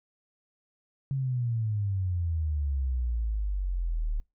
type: exponential sweep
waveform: sine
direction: down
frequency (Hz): 138.59 to 36.71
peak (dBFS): -26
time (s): 1.11-4.2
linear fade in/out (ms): 0
effects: noise-tail reverb RT60 0.2 s tail -23 dB re dry